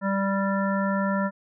harmonic tone, 196 Hz, G3, in tune, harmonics 1 / 3 / 5 / 7 / 9, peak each -24 / -29 / -31 / -32 / -34 dBFS, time 0.01-1.31 s, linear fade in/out 50 ms, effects none

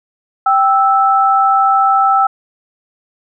sine tone pair together, 783 / 1316.8 Hz, G5 / E6, -2 / -2 cents, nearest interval major sixth, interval 900 cents, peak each -11 dBFS, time 0.46-2.27 s, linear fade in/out 5 ms, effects none

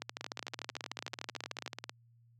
two click trains, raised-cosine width 0.2 ms, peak -20 / -22 dBFS, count 23 / 32, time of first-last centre 0.02-1.662 / 0.21-1.895 s, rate 13.4 / 18.4 Hz, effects added 117 Hz sine -52 dBFS peak until 2.39 s + high-pass 200 Hz 12 dB/octave

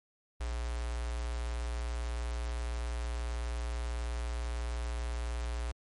square tone with notch filter, 59.2 Hz, A#1, 27 cents sharp, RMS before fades -35 dBFS, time 0.4-5.72 s, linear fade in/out 10 ms, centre 210 Hz, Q 0.52, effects MP3 48 kbps

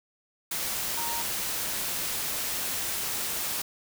sine tone in noise, 932.3 Hz, A#5, in tune, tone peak -34 dBFS, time 0.97-1.22 s, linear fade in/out 5 ms, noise white, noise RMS -31 dBFS, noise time 0.51-3.62 s, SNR -6 dB, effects none

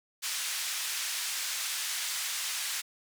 white band-pass noise, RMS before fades -34 dBFS, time 0.22-2.82 s, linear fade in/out 20 ms, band 1500 to 8500 Hz, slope 12 dB/octave, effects none

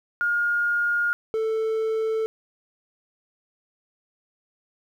sine / triangle tone pair in turn, 1422 / 442.2 Hz, F6 / A4, +31 / +9 cents, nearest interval octave + minor sixth, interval 2022 cents, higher first, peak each -20 dBFS, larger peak neither, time 0.21-1.13 / 1.34-2.26 s, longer neither, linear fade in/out 0 ms, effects 9-bit

